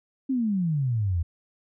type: exponential sweep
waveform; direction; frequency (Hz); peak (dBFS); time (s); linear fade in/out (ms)
sine; down; 274.5 to 80; -22; 0.29-1.23; 10
effects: none